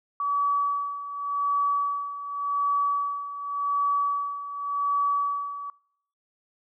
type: tone with tremolo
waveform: sine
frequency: 1142 Hz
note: D6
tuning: 49 cents flat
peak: -21 dBFS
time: 0.2-5.7 s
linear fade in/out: 2 ms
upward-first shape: sine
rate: 0.88 Hz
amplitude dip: 75%
effects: noise-tail reverb RT60 0.7 s tail -24 dB re dry